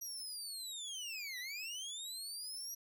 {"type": "linear two-way sweep", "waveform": "25% pulse", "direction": "down then up", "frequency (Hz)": [5800, 1911, 5800], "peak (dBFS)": -38, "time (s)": [0.01, 2.75], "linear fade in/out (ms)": 10, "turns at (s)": 1.39, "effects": []}